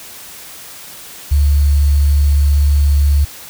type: tone with sample-and-hold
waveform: sine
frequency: 71.8 Hz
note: D2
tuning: 39 cents flat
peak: -8 dBFS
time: 1.31-3.25 s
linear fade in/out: 10 ms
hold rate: 4410 Hz
effects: white hiss -34 dBFS RMS until 3.49 s